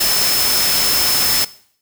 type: tone in noise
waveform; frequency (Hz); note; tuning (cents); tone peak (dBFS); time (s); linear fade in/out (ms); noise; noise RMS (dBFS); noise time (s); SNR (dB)
sine; 5250; E8; -8; -18; 0-1.45; 10; white; -17; 0-1.45; -4
effects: noise-tail reverb RT60 0.6 s tail -19 dB re dry